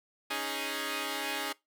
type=chord; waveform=5% pulse; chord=C# suspended second; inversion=none; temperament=equal; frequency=277.2 / 311.1 / 415.3 Hz; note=C#4 / D#4 / G#4; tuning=0 / 0 / 0 cents; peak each=-26 dBFS; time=0.3-1.53 s; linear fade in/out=10 ms; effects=noise-tail reverb RT60 0.2 s tail -22 dB re dry